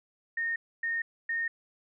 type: tone bursts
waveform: sine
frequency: 1840 Hz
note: A#6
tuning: 23 cents flat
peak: -28 dBFS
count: 3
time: 0.37-1.48 s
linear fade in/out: 5 ms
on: 190 ms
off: 270 ms
effects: none